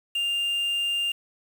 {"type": "tone with quantisation", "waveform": "triangle", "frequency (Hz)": 2800, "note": "F7", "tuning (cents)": 4, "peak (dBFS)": -22, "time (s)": [0.15, 1.12], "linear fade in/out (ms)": 5, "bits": 7, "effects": []}